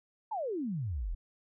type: exponential sweep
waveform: sine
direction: down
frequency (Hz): 932.3 to 35.55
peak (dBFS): -32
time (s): 0.31-1.15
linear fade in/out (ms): 10
effects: none